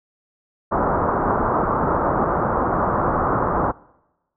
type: low-pass noise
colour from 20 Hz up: white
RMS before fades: -20 dBFS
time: 0.71-3.72 s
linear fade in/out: 20 ms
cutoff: 1300 Hz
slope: 48 dB/octave
effects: noise-tail reverb RT60 1.0 s tail -24 dB re dry